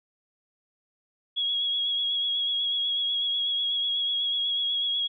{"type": "tone with vibrato", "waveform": "sine", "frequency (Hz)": 3322, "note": "G#7", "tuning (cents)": 0, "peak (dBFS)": -24, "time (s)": [1.36, 5.08], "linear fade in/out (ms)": 20, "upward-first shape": "sine", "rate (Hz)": 8.1, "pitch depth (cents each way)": 24, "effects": []}